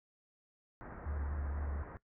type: low-pass noise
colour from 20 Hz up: pink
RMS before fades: -48 dBFS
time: 0.81-1.97 s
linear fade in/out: 0 ms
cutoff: 1800 Hz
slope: 48 dB/octave
type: tone with vibrato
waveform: sine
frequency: 72.5 Hz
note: D2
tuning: 22 cents flat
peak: -36 dBFS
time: 1.06-1.83 s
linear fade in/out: 5 ms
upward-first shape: triangle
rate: 4.2 Hz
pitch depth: 31 cents each way
effects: noise-tail reverb RT60 0.1 s tail -18 dB re dry